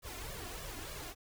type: noise with flanger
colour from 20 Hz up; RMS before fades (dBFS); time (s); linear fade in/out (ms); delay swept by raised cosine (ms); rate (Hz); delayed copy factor
pink; -44; 0.02-1.15; 50; 1.7 to 2.9; 3.3; +0.85
effects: none